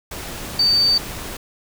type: tone in noise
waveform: sine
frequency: 4593 Hz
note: D8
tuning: 39 cents flat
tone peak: -13 dBFS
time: 0.59-0.98 s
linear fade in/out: 5 ms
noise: pink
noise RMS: -31 dBFS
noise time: 0.11-1.37 s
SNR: +15 dB
effects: none